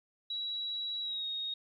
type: tone with pitch glide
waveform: sine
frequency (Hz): 3895 to 3738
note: B7 to A#7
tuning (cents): -25 to +4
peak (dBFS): -34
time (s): 0.3-1.54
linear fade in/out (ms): 5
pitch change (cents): -71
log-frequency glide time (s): 1.02-1.26
effects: 12-bit